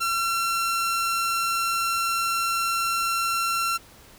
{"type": "tone", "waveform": "sawtooth", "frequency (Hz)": 1358, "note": "F6", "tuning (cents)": -49, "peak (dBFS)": -19, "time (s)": [0, 3.78], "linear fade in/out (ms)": 20, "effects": ["pink hiss -50 dBFS RMS until 4.18 s"]}